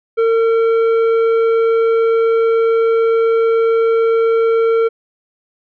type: tone with tanh clipping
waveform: triangle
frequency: 454.5 Hz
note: A#4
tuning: 44 cents flat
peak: -12 dBFS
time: 0.17-4.89 s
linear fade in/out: 20 ms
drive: 13 dB
effects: none